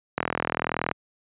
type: click train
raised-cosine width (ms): 0.5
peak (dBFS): -8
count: 31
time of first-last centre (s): 0.18-0.913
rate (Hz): 40.9
effects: high-pass 100 Hz 12 dB/octave + resampled to 8000 Hz